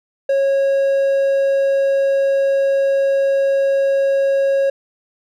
triangle tone, 548 Hz, C#5, 20 cents flat, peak -11 dBFS, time 0.29-4.7 s, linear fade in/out 5 ms, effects none

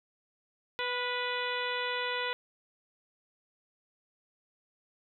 harmonic tone with a mistuned harmonic, 493.9 Hz, B4, in tune, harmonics 1 / 2 / 3 / 4 / 5 / 6 / 7 / 8, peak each -37 / -37 / -38 / -38 / -40 / -42 / -40 / -45 dBFS, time 0.79-2.33 s, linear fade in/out 0 ms, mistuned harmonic 3, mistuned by -25 cents, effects none

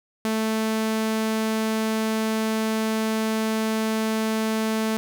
sawtooth tone, 220 Hz, A3, in tune, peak -18 dBFS, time 0.25-4.97 s, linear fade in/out 0 ms, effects none

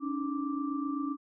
sine tone cluster, 279.2 / 307 / 1173 Hz, C#4 / D#4 / D6, +13 / -23 / -2 cents, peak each -32 / -36 / -39 dBFS, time 0-1.17 s, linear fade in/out 50 ms, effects none

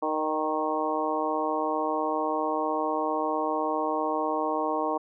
harmonic tone with a mistuned harmonic, 155.56 Hz, D#3, in tune, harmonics 2 / 3 / 4 / 5 / 6 / 7, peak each -32 / -32 / -32 / -32 / -32 / -32 dBFS, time 0.02-4.98 s, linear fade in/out 10 ms, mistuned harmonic 4, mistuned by -21 cents, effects none

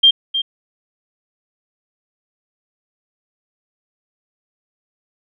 sine tone with echo, 3186 Hz, G7, 27 cents sharp, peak -6 dBFS, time 0.03-0.11 s, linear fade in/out 10 ms, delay 310 ms, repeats 1, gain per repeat -10 dB, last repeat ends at 0.42 s, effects none

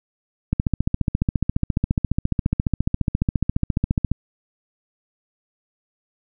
click train, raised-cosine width 5 ms, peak -6 dBFS, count 53, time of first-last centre 0.53-4.116 s, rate 14.5 Hz, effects none

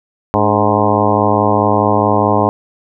harmonic tone with a mistuned harmonic, 104.7 Hz, G#2, 15 cents sharp, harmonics 1 / 2 / 3 / 4 / 5 / 6 / 7 / 8 / 9 / 10, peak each -19 / -19 / -19 / -19 / -19 / -19 / -19 / -19 / -19 / -19 dBFS, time 0.34-2.49 s, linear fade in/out 0 ms, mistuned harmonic 3, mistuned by -70 cents, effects none

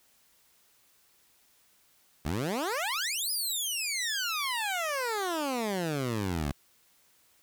15% pulse exponential two-way sweep, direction up then down, 67.6 to 5110 to 67.6 Hz, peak -23 dBFS, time 2.25-6.52 s, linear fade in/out 5 ms, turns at 3.31 s, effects white hiss -65 dBFS RMS until 7.42 s

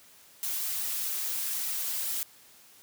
blue noise with flanger, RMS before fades -32 dBFS, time 0.43-2.23 s, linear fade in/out 0 ms, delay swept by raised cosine 1.8 to 6.2 ms, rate 2.4 Hz, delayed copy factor -0.55, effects white hiss -56 dBFS RMS until 2.82 s + high-pass 80 Hz 12 dB/octave

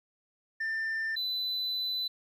sine tone pair in turn, 1789 / 4003 Hz, A6 / B7, +28 / +23 cents, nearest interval octave + major second, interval 1395 cents, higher second, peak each -27 dBFS, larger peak neither, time 0.6-1.16 / 1.16-2.08 s, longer second, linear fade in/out 10 ms, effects tanh soft clip ceiling -29 dBFS + 11-bit

